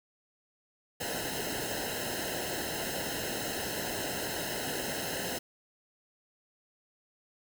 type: noise with comb filter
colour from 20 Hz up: pink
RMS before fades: -35 dBFS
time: 1-5.39 s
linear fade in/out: 10 ms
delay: 0.86 ms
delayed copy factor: -1
effects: none